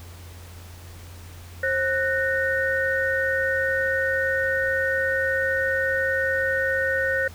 sine tone cluster, 533 / 1487 / 1842 Hz, C5 / F#6 / A#6, +32 / +8 / -21 cents, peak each -25 dBFS, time 1.63-7.28 s, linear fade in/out 5 ms, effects added 87 Hz sine -40 dBFS peak until 7.34 s + pink hiss -47 dBFS RMS until 7.34 s

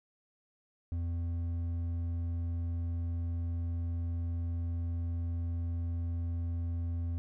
sine tone with hard clipping, 85 Hz, F2, 46 cents flat, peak -33 dBFS, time 0.92-7.18 s, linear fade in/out 0 ms, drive 5 dB, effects none

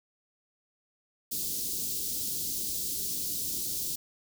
white band-stop noise, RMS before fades -33 dBFS, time 1.31-3.96 s, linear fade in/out 10 ms, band 390 to 4100 Hz, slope 24 dB/octave, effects none

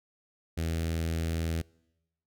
sawtooth tone with notch filter, 82 Hz, E2, 9 cents flat, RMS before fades -31 dBFS, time 0.57-1.62 s, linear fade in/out 10 ms, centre 990 Hz, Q 1.1, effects noise-tail reverb RT60 1.0 s tail -26 dB re dry

